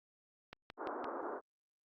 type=click train; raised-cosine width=0.3 ms; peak=-30 dBFS; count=4; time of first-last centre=0.53-1.044 s; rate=5.84 Hz
type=band-pass noise; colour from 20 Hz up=pink; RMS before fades=-42 dBFS; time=0.77-1.41 s; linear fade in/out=50 ms; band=280 to 1400 Hz; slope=48 dB/octave
effects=Opus 48 kbps